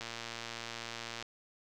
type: click train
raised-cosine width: 0.2 ms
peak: -23 dBFS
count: 142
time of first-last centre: 0.01-1.226 s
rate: 116 Hz
effects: none